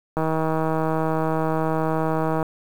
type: click train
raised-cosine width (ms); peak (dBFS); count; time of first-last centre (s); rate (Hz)
1; -10; 360; 0.17-2.428; 159
effects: 7-bit